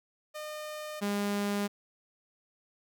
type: tone pair in turn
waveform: sawtooth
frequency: 608 / 203.3 Hz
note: D#5 / G#3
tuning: -40 / -37 cents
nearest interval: octave + perfect fifth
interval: 1897 cents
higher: first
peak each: -34 / -25 dBFS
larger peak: second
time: 0.34-1.01 / 1.01-1.68 s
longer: neither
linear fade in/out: 20 ms
effects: none